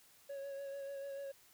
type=tone with vibrato; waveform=triangle; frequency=554.4 Hz; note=C#5; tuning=in tune; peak=-40 dBFS; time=0.29-1.32 s; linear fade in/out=10 ms; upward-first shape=sine; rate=6.8 Hz; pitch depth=22 cents each way; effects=white hiss -65 dBFS RMS until 1.53 s